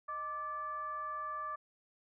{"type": "tone with frequency modulation", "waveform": "sine", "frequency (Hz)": 1175, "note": "D6", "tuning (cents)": 1, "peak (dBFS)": -37, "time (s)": [0.08, 1.56], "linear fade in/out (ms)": 10, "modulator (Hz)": 555, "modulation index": 0.45, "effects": []}